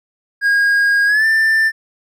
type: tone with pitch glide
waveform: triangle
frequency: 1632 to 1779.7 Hz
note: G#6 to A6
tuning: -31 to +19 cents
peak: -9 dBFS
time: 0.41-1.72 s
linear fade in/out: 50 ms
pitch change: +150 cents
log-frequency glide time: 1.06-1.25 s
effects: none